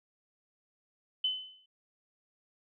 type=tone with exponential decay; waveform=sine; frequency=3032 Hz; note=F#7; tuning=42 cents sharp; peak=-25 dBFS; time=1.24-1.66 s; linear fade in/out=5 ms; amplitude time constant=90 ms; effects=none